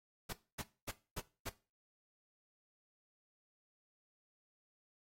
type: noise bursts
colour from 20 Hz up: pink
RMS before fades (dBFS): -42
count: 5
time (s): 0.29-1.495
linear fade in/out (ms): 10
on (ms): 41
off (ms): 250
effects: noise-tail reverb RT60 0.3 s tail -17 dB re dry + AAC 48 kbps